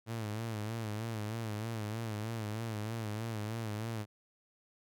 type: tone with vibrato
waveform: sawtooth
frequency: 110 Hz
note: A2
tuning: in tune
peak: -32 dBFS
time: 0.06-4.06 s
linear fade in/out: 50 ms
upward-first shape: sine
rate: 3.2 Hz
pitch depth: 86 cents each way
effects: none